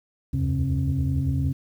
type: tone cluster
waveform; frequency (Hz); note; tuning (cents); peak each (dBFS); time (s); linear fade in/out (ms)
sine; 71.8 / 79 / 89.5 / 135.2 / 268.5; D2 / D#2 / F2 / C#3 / C4; -39 / +27 / +43 / -43 / +45; -32 / -27 / -28 / -23 / -29; 0.33-1.53; 10
effects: tanh soft clip ceiling -14 dBFS + 9-bit